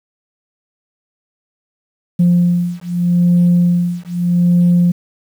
sine beating tone pair, 174.8 / 175.61 Hz, F3 / F3, +2 / +10 cents, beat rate 0.81 Hz, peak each -12 dBFS, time 2.19-4.92 s, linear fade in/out 10 ms, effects tanh soft clip ceiling -5 dBFS + 7-bit

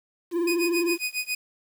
triangle tone with vibrato, 342.7 Hz, F4, 33 cents flat, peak -20 dBFS, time 0.31-0.98 s, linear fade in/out 50 ms, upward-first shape sine, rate 20 Hz, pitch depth 66 cents each way
sawtooth tone with tremolo, 2489 Hz, D#7, in tune, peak -21 dBFS, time 0.47-1.35 s, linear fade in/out 5 ms, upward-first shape sine, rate 7.3 Hz, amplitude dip 95%
effects 8-bit

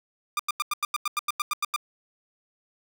sawtooth tone bursts, 1200 Hz, D6, 37 cents sharp, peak -20 dBFS, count 13, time 0.37-1.762 s, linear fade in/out 2 ms, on 24 ms, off 90 ms, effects none

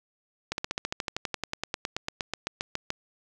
slowing click train, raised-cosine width 0.2 ms, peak -12 dBFS, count 25, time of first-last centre 0.52-2.904 s, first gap 61 ms, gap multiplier 1.04, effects none

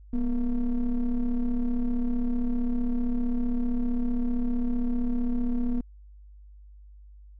triangle ring-modulated tone, 113.3 Hz, A#2, 49 cents flat, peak -18 dBFS, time 0.13-5.81 s, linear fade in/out 5 ms, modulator 131 Hz, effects added 50 Hz sine -46 dBFS peak until 7.39 s

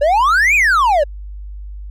triangle exponential two-way sweep, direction up then down, 550 to 2541 to 550 Hz, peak -8 dBFS, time 0.01-1.04 s, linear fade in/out 10 ms, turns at 0.55 s, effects added 50 Hz sine -27 dBFS peak until 1.9 s

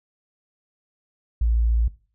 sine tone, 57 Hz, A#1, 38 cents flat, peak -17 dBFS, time 1.41-1.88 s, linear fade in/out 5 ms, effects noise-tail reverb RT60 0.4 s tail -18 dB re dry

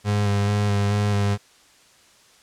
35% pulse tone with vibrato, 102.2 Hz, G#2, 27 cents flat, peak -17 dBFS, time 0.04-1.38 s, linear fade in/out 50 ms, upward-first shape square, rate 2.3 Hz, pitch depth 17 cents each way, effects white hiss -54 dBFS RMS until 2.42 s + low-pass 8000 Hz 12 dB/octave

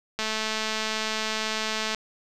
click train, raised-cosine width 0.2 ms, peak -11 dBFS, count 384, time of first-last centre 0.19-1.947 s, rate 218 Hz, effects none

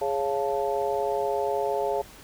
harmonic tone with a mistuned harmonic, 138.59 Hz, C#3, in tune, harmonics 3 / 4 / 5 / 6, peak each -28 / -29 / -30 / -31 dBFS, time 0.01-2.02 s, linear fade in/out 10 ms, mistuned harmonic 6, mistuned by +92 cents, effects pink hiss -48 dBFS RMS until 2.23 s

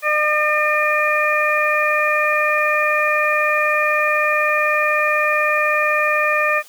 harmonic tone, 604 Hz, D5, 48 cents sharp, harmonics 1 / 2 / 3 / 4, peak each -20 / -20 / -20 / -20 dBFS, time 0.02-6.63 s, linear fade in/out 50 ms, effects white hiss -45 dBFS RMS until 6.68 s + high-pass 400 Hz 12 dB/octave

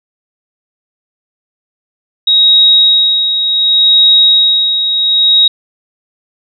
sine tone with tremolo, 3792 Hz, A#7, 29 cents sharp, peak -3 dBFS, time 2.27-5.48 s, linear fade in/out 5 ms, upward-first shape sine, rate 0.68 Hz, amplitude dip 55%, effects none

